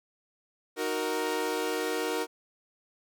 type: chord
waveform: sawtooth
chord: D# minor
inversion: none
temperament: equal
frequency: 311.1 / 370 / 466.2 Hz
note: D#4 / F#4 / A#4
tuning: 0 / 0 / 0 cents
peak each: -31 / -30 / -27 dBFS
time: 0.76-2.27 s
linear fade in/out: 50 ms
effects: none